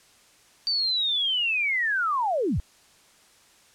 sine linear sweep, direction down, 4635 to 41.2 Hz, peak -22 dBFS, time 0.67-2.6 s, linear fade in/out 0 ms, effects white hiss -57 dBFS RMS until 3.74 s + low-pass 9000 Hz 12 dB/octave

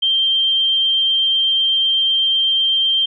sine tone, 3156 Hz, G7, 11 cents sharp, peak -13 dBFS, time 0.02-3.06 s, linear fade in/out 10 ms, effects none

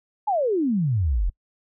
sine exponential sweep, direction down, 880 to 39.36 Hz, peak -19 dBFS, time 0.27-1.3 s, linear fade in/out 10 ms, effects noise-tail reverb RT60 0.1 s tail -26 dB re dry

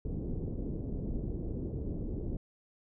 pink low-pass noise, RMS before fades -36 dBFS, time 0.05-2.37 s, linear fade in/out 2 ms, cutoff 410 Hz, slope 24 dB/octave, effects none

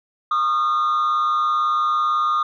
sine tone with frequency modulation, 1224 Hz, D#6, 29 cents flat, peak -14 dBFS, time 0.31-2.43 s, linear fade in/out 5 ms, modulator 126 Hz, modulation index 0.53, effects tanh soft clip ceiling -16 dBFS

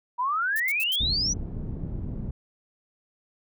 sine exponential sweep, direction up, 950 to 6060 Hz, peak -23 dBFS, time 0.18-1.34 s, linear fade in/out 20 ms
violet noise bursts, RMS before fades -34 dBFS, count 4, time 0.56-0.957 s, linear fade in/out 0 ms, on 37 ms, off 83 ms
pink low-pass noise, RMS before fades -32 dBFS, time 1-2.31 s, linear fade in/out 5 ms, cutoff 230 Hz, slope 12 dB/octave
effects none

